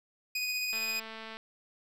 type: tone with tremolo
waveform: 25% pulse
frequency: 2489 Hz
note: D#7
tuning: in tune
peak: -26 dBFS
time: 0.35-1 s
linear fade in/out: 5 ms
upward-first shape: sine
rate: 15 Hz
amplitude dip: 25%
type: click train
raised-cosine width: 0.3 ms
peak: -28 dBFS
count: 143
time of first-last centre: 0.73-1.37 s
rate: 222 Hz
effects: none